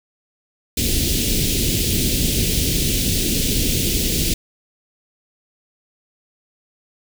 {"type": "band-stop noise", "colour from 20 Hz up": "pink", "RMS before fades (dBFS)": -19, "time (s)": [0.77, 4.34], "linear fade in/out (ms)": 5, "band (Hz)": [400, 2800], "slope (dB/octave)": 24, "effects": []}